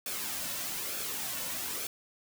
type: noise with flanger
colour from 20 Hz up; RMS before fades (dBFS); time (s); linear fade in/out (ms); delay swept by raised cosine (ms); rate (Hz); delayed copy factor
white; -36; 0.06-1.87; 2; 1 to 2.5; 1.1; -0.5
effects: none